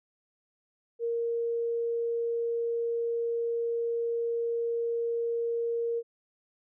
sine tone, 466.2 Hz, A#4, in tune, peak -27 dBFS, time 0.99-6.03 s, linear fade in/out 50 ms, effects none

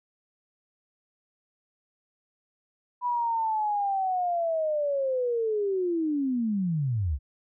sine linear sweep, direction down, 987.8 to 61.74 Hz, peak -24 dBFS, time 3.01-7.19 s, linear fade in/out 50 ms, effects none

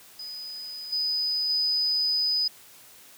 sine tone with level steps, 4989 Hz, D#8, 4 cents sharp, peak -35 / -24 / -22 dBFS, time 0.19-2.48 s, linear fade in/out 5 ms, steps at 0.92 / 1.49 s, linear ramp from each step 10 ms, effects white hiss -51 dBFS RMS until 3.17 s + high-pass 60 Hz 12 dB/octave

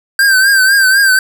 square tone with vibrato, 1568 Hz, G6, in tune, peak -7 dBFS, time 0.19-1.19 s, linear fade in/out 2 ms, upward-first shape triangle, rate 4 Hz, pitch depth 77 cents each way, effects none

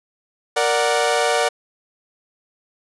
sawtooth chord, Bb augmented, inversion none, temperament equal, 466.2 / 587.3 / 740 Hz, Bb4 / D5 / F#5, 0 / 0 / 0 cents, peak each -17 dBFS, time 0.56-1.49 s, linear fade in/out 10 ms, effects resampled to 24000 Hz

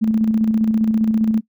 sine tone with tremolo, 220 Hz, A3, in tune, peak -12 dBFS, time 0.01-1.41 s, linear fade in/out 20 ms, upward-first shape square, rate 15 Hz, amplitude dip 40%, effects noise-tail reverb RT60 0.1 s tail -21 dB re dry

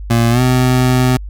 25% pulse tone with pitch glide, 116.54 to 127.09 Hz, A#2 to C3, 0 to -50 cents, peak -6 dBFS, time 0.1-1.17 s, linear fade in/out 5 ms, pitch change +150 cents, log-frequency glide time 0.3-0.41 s, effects added 50 Hz sine -24 dBFS peak until 1.29 s

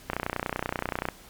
click train, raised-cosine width 0.5 ms, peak -12 dBFS, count 31, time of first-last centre 0.1-1.087 s, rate 30.4 Hz, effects pink hiss -50 dBFS RMS until 1.29 s + MP3 96 kbps

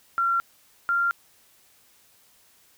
sine tone pair in turn, 1370 / 1387.5 Hz, F6 / F6, -34 / -12 cents, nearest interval unison, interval 22 cents, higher second, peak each -20 dBFS, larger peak neither, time 0.18-0.4 / 0.89-1.11 s, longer neither, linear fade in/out 0 ms, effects white hiss -59 dBFS RMS until 2.77 s

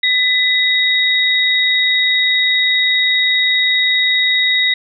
sine tone pair together, 2000 / 3775 Hz, B6 / A#7, +21 / +21 cents, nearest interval major seventh, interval 1100 cents, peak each -14 dBFS, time 0.03-4.74 s, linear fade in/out 5 ms, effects none

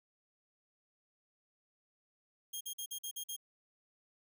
10% pulse tone bursts, 3235 Hz, G#7, 46 cents flat, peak -31 dBFS, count 7, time 2.53-3.365 s, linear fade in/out 10 ms, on 79 ms, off 47 ms, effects none

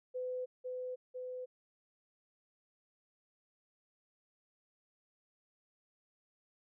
sine tone with echo, 505 Hz, B4, 39 cents sharp, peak -36 dBFS, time 0.14-0.46 s, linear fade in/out 20 ms, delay 500 ms, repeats 2, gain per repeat -2 dB, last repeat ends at 1.46 s, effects none

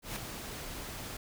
pink noise with ADSR envelope, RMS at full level -36 dBFS, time 0.02-1.17 s, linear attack 140 ms, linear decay 8 ms, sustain -6 dB, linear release 5 ms, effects none

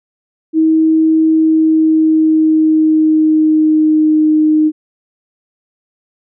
sine tone with pitch glide, 318.4 to 308.8 Hz, D#4 to D#4, +40 to -13 cents, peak -7 dBFS, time 0.53-4.72 s, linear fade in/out 50 ms, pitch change -53 cents, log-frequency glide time 1.27-4.3 s, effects none

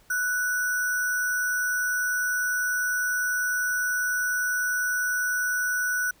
sine tone with sample-and-hold, 1480 Hz, F#6, in tune, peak -23 dBFS, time 0.1-6.11 s, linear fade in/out 5 ms, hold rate 7350 Hz, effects pink hiss -59 dBFS RMS until 6.2 s

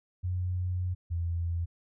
sine tone pair in turn, 90.6 / 85.02 Hz, F#2 / F2, -36 / -46 cents, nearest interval minor second, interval 110 cents, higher first, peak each -28 dBFS, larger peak neither, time 0.23-0.95 / 1.1-1.66 s, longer first, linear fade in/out 20 ms, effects none

